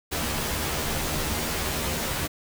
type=noise with comb filter; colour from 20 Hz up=pink; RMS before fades=-28 dBFS; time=0.11-2.28 s; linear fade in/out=20 ms; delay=13 ms; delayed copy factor=+0.95; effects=none